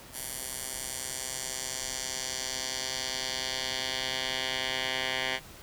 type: tone with band-pass filter sweep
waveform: 10% pulse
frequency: 130 Hz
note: C3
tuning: 11 cents flat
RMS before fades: -34 dBFS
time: 0.12-5.4 s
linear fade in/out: 50 ms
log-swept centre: 11000 to 2600 Hz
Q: 1.5
effects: pink hiss -49 dBFS RMS until 5.62 s